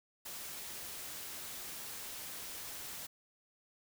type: noise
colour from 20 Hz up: white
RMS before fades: -45 dBFS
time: 0.25-3.07 s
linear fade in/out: 10 ms
effects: none